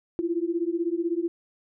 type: beating tone pair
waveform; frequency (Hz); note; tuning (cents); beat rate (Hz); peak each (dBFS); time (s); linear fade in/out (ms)
sine; 331.9 / 347.9; E4 / F4; +12 / -7; 16; -27; 0.19-1.28; 0
effects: none